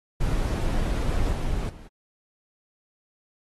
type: noise with level steps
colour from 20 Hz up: brown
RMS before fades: -24 / -27 / -41 dBFS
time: 0.2-1.88 s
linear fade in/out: 10 ms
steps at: 1.32 / 1.69 s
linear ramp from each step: 2 ms
effects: AAC 32 kbps